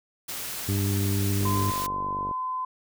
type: noise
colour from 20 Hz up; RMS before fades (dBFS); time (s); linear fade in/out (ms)
white; -34; 0.28-1.87; 10
type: harmonic tone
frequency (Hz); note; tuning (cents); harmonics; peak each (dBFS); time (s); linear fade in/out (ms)
99.3; G2; +23; 1 / 2 / 3 / 4; -24 / -31 / -32 / -36; 0.68-1.71; 10
type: click train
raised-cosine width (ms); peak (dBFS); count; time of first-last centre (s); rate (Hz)
2; -24; 45; 1.41-2.312; 48.8
type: tone with pitch glide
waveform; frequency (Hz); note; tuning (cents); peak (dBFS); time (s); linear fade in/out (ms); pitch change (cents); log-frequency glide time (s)
sine; 1028 to 1022.1; C6 to C6; -31 to -41; -27; 1.45-2.65; 5; -10; 1.87-2.11
effects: none